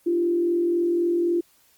sine tone with frequency modulation, 344.2 Hz, F4, 25 cents flat, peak -19 dBFS, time 0.06-1.41 s, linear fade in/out 10 ms, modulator 43.8 Hz, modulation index 0.42, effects white hiss -60 dBFS RMS until 1.77 s + Opus 32 kbps

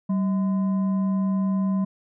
sine tone with frequency modulation, 192.5 Hz, G3, 31 cents flat, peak -20 dBFS, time 0.09-1.85 s, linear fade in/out 10 ms, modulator 830 Hz, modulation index 0.24, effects none

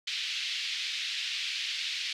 white band-pass noise, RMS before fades -34 dBFS, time 0.07-2.13 s, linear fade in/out 5 ms, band 2300 to 4200 Hz, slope 24 dB/octave, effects none

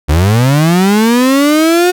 35% pulse linear sweep, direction up, 69.5 to 365.1 Hz, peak -5 dBFS, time 0.08-1.92 s, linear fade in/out 20 ms, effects none

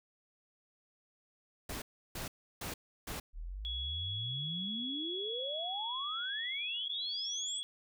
pink noise bursts, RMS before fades -41 dBFS, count 4, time 1.69-3.2 s, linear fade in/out 5 ms, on 130 ms, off 330 ms
sine exponential sweep, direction up, 36.38 to 8520 Hz, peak -39 dBFS, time 3.33-7.62 s, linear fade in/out 50 ms
sine tone, 3359 Hz, G#7, 19 cents sharp, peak -37 dBFS, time 3.65-7.63 s, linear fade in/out 0 ms
effects none

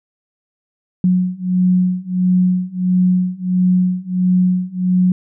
sine beating tone pair, 181.6 / 183.1 Hz, F#3 / F#3, -32 / -18 cents, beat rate 1.5 Hz, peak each -16 / -15 dBFS, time 1.04-5.12 s, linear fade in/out 2 ms, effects none

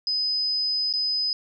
sine tone with dropouts, 5020 Hz, D#8, 15 cents sharp, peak -22 dBFS, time 0.07-1.33 s, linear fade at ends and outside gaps 1 ms, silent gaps 0.928-0.937 s, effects none

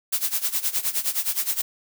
blue noise with tremolo, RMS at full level -22 dBFS, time 0.12-1.62 s, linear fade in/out 10 ms, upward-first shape sine, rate 9.6 Hz, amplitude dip 85%, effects none

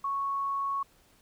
sine tone, 1107 Hz, C#6, 3 cents flat, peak -28 dBFS, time 0.04-0.83 s, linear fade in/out 5 ms, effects pink hiss -63 dBFS RMS until 1.21 s

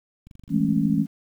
click train, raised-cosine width 5 ms, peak -33 dBFS, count 18, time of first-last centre 0.27-0.981 s, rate 23.9 Hz
sine chord, A major seventh, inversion second, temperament just, 165 / 206.2 / 220 / 275 Hz, E3 / G#3 / A3 / C#4, +2 / -12 / 0 / -14 cents, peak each -24 dBFS, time 0.49-1.07 s, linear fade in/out 50 ms
effects 9-bit

